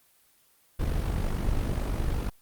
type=noise with amplitude modulation; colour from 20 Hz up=brown; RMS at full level=-25 dBFS; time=0.79-2.3 s; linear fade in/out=10 ms; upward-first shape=sine; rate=48.9 Hz; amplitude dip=55%; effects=white hiss -63 dBFS RMS until 2.41 s + Opus 24 kbps